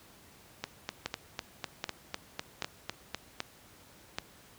two click trains, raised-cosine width 0.2 ms, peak -15 / -16 dBFS, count 5 / 11, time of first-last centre 1.06-4.185 / 0.64-3.146 s, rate 1.28 / 3.99 Hz, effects pink hiss -57 dBFS RMS until 4.58 s + high-pass 60 Hz 12 dB/octave

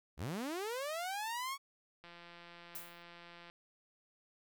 sawtooth linear sweep, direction up, 56.5 to 1125 Hz, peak -34 dBFS, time 0.17-1.58 s, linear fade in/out 50 ms
click train, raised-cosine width 0.3 ms, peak -38 dBFS, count 252, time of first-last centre 2.04-3.499 s, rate 172 Hz
violet noise with exponential decay, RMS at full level -41 dBFS, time 2.75-3.03 s, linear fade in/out 5 ms, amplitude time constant 60 ms
effects none

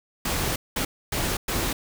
pink noise bursts at uneven times, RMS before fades -26 dBFS, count 4, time 0.25-0.56 / 0.76-0.85 / 1.12-1.37 / 1.48-1.73 s, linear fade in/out 5 ms, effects none

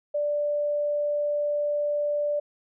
sine tone, 587.3 Hz, D5, in tune, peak -23 dBFS, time 0.14-2.4 s, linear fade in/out 10 ms, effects none

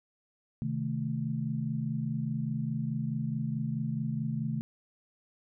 sine chord, A diminished, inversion first, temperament equal, 130.81 / 155.56 / 220 Hz, C3 / Eb3 / A3, 0 / 0 / 0 cents, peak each -34 dBFS, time 0.62-4.61 s, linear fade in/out 0 ms, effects none

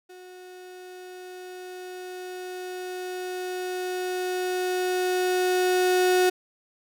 35% pulse tone with level ramp, 365.7 Hz, F#4, 20 cents flat, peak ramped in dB -42 to -16 dBFS, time 0.09-6.3 s, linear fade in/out 10 ms, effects none

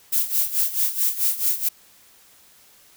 violet noise with tremolo, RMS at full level -19 dBFS, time 0.12-1.69 s, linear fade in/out 10 ms, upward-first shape sine, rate 4.6 Hz, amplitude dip 80%, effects white hiss -53 dBFS RMS until 2.96 s

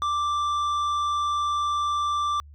sine tone with tanh clipping, 1176 Hz, D6, 2 cents sharp, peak -24 dBFS, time 0.02-2.4 s, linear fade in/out 0 ms, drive 9 dB, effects added 73 Hz sine -44 dBFS peak until 2.54 s

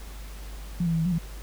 sine tone with pitch steps, 174.1 / 166.3 / 163.7 / 161.6 / 181.1 / 165.3 Hz, F3 / E3 / E3 / E3 / F#3 / E3, -5 / +16 / -12 / -34 / -37 / +5 cents, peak -22 dBFS, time 0.8-1.184 s, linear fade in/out 5 ms, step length 64 ms, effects added 50 Hz sine -37 dBFS peak until 1.42 s + pink hiss -47 dBFS RMS until 1.42 s

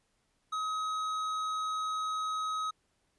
sine tone with tanh clipping, 1270 Hz, D#6, 35 cents sharp, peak -33 dBFS, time 0.52-2.71 s, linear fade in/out 10 ms, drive 11 dB, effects pink hiss -75 dBFS RMS until 3.18 s + resampled to 24000 Hz

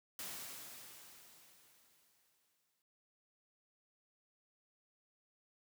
white noise with exponential decay, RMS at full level -44 dBFS, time 0.19-2.82 s, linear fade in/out 1 ms, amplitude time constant 570 ms, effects noise-tail reverb RT60 0.1 s tail -24 dB re dry + high-pass 80 Hz 12 dB/octave

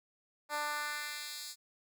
10% pulse tone with high-pass filter sweep, 296.3 Hz, D4, 15 cents sharp, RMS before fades -39 dBFS, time 0.49-1.56 s, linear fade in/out 50 ms, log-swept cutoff 690 to 5400 Hz, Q 1.2, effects none

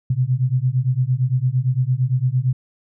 sine beating tone pair, 123.47 / 132.27 Hz, B2 / C3, 0 / +19 cents, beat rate 8.8 Hz, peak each -19 dBFS, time 0.1-2.53 s, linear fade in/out 5 ms, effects none

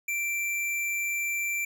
square tone, 2349 Hz, D7, in tune, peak -28 dBFS, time 0.08-1.65 s, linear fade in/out 5 ms, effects none

